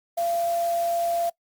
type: tone in noise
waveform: sine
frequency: 684 Hz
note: F5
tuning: 36 cents flat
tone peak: -22 dBFS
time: 0.17-1.3 s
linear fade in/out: 10 ms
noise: white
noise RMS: -40 dBFS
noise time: 0.17-1.3 s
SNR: +15 dB
effects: noise-tail reverb RT60 0.1 s tail -22 dB re dry + Opus 48 kbps